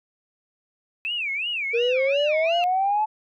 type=tone with vibrato; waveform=sine; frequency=2516 Hz; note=D#7; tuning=19 cents sharp; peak=-24 dBFS; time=1.05-2.64 s; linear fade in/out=0 ms; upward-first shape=sine; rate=2.8 Hz; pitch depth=260 cents each way
type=exponential sweep; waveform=sine; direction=up; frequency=461.1 to 872 Hz; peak=-18 dBFS; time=1.73-3.06 s; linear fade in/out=20 ms
effects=tanh soft clip ceiling -14 dBFS